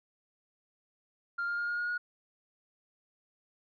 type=tone with pitch steps; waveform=sine; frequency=1396.9 / 1406.6 / 1416.4 / 1426.3 / 1436.2 / 1446.2 Hz; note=F6 / F6 / F6 / F6 / F6 / F#6; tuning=0 / +12 / +24 / +36 / +48 / -40 cents; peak=-29 dBFS; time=1.38-1.98 s; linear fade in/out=10 ms; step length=100 ms; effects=tanh soft clip ceiling -28 dBFS